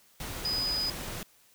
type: tone in noise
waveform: sine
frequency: 4978 Hz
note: D#8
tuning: in tune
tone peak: -28 dBFS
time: 0.45-0.9 s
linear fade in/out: 2 ms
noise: pink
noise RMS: -38 dBFS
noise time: 0.2-1.23 s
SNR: +7 dB
effects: white hiss -62 dBFS RMS until 1.54 s